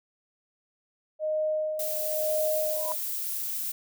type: tone with tremolo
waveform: sine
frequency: 619 Hz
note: D#5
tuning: 9 cents flat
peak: -24 dBFS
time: 1.19-2.96 s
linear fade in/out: 50 ms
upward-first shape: sine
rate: 1 Hz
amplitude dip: 60%
type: noise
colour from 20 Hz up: violet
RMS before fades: -32 dBFS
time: 1.79-3.72 s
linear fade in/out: 5 ms
type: tone with exponential growth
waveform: sine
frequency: 980 Hz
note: B5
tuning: 14 cents flat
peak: -28 dBFS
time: 2.69-2.92 s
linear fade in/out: 0 ms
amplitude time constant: 50 ms
effects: none